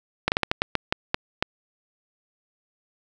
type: slowing click train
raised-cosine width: 0.3 ms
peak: -4 dBFS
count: 10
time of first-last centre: 0.28-1.425 s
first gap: 39 ms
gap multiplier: 1.28
effects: none